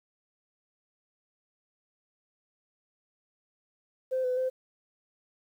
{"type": "tone with pitch steps", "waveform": "sine", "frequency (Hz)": [518, 504, 516], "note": ["C5", "B4", "C5"], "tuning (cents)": [-17, 35, -24], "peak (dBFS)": -25, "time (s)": [4.11, 4.5], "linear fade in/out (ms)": 20, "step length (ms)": 130, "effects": ["tanh soft clip ceiling -21 dBFS", "10-bit"]}